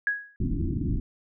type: tone with exponential decay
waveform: sine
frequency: 1661.2 Hz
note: G#6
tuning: in tune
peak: -19 dBFS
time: 0.07-0.36 s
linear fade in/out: 1 ms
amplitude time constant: 62 ms
type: low-pass noise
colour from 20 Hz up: pink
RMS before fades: -27 dBFS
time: 0.4-1 s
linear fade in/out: 5 ms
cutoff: 350 Hz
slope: 96 dB/octave
effects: none